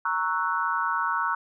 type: chord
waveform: sine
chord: F# dominant seventh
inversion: first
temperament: equal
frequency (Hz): 932.3 / 1108.7 / 1318.5 / 1480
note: A#5 / C#6 / E6 / F#6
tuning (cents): 0 / 0 / 0 / 0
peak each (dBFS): -29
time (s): 0.05-1.35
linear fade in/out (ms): 5
effects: none